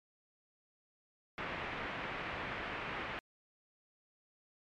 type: low-pass noise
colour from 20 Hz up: white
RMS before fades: -41 dBFS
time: 1.38-3.19 s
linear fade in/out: 0 ms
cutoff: 2400 Hz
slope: 24 dB/octave
effects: MP3 96 kbps